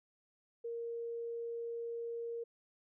sine tone, 466.2 Hz, A#4, in tune, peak -38 dBFS, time 0.64-2.44 s, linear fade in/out 10 ms, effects none

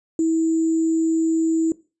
sine tone with sample-and-hold, 324 Hz, E4, 30 cents flat, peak -16 dBFS, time 0.19-1.72 s, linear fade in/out 2 ms, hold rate 7350 Hz, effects noise-tail reverb RT60 0.3 s tail -19 dB re dry + resampled to 22050 Hz

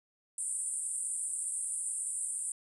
pink band-pass noise, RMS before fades -36 dBFS, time 0.38-2.52 s, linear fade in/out 2 ms, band 8300 to 9600 Hz, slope 96 dB/octave, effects none

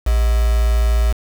sine tone with quantisation, 57.1 Hz, A#1, 35 cents flat, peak -12 dBFS, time 0.06-1.13 s, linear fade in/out 10 ms, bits 4, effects none

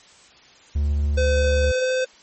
triangle tone, 72.7 Hz, D2, 17 cents flat, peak -16 dBFS, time 0.75-1.72 s, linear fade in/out 10 ms
square tone with pitch glide, 510 to 514.4 Hz, C5 to C5, -44 to -30 cents, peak -20 dBFS, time 1.17-2.05 s, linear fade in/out 10 ms, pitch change +14 cents, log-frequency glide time 1.74-1.92 s
effects white hiss -50 dBFS RMS until 2.22 s + MP3 32 kbps

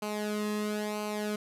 sawtooth tone with flanger, 210.4 Hz, G#3, 23 cents sharp, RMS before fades -33 dBFS, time 0.02-1.36 s, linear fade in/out 5 ms, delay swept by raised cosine 0.56 to 1.35 ms, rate 1 Hz, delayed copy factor -0.75, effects resampled to 32000 Hz + 10-bit

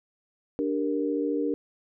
sine chord, G minor, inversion second, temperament equal, 293.7 / 392 / 466.2 Hz, D4 / G4 / Bb4, 0 / 0 / 0 cents, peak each -27 / -32 / -29 dBFS, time 0.59-1.54 s, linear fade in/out 0 ms, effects none

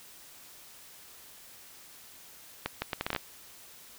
accelerating click train, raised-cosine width 0.3 ms, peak -14 dBFS, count 9, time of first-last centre 2.66-3.163 s, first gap 160 ms, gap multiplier 0.7, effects white hiss -52 dBFS RMS until 3.98 s

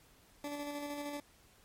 20% pulse tone with tremolo, 290 Hz, D4, 22 cents flat, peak -33 dBFS, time 0.44-1.2 s, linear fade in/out 2 ms, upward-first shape square, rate 13 Hz, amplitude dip 30%, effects pink hiss -64 dBFS RMS until 1.64 s + MP3 64 kbps

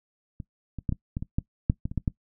clicks, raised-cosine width 5 ms, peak -24 / -22 / -14 / -15 / -17 / -20 / -12 / -7 / -17 / -23 / -14 / -12 dBFS, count 12, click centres 0.402 / 0.787 / 0.892 / 0.924 / 1.169 / 1.225 / 1.385 / 1.699 / 1.855 / 1.915 / 1.977 / 2.078 s, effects noise-tail reverb RT60 0.1 s tail -20 dB re dry

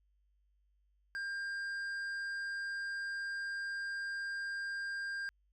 triangle tone with tanh clipping, 1599 Hz, G6, 34 cents sharp, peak -38 dBFS, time 1.15-5.29 s, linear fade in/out 0 ms, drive 11 dB, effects added 50 Hz sine -70 dBFS peak until 5.52 s

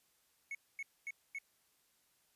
triangle tone bursts, 2203 Hz, C#7, 11 cents flat, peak -38 dBFS, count 4, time 0.51-1.386 s, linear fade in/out 2 ms, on 39 ms, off 240 ms, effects white hiss -74 dBFS RMS until 2.35 s + resampled to 32000 Hz

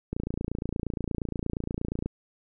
click train, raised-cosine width 3 ms, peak -17 dBFS, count 56, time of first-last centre 0.13-2.06 s, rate 28.5 Hz, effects none

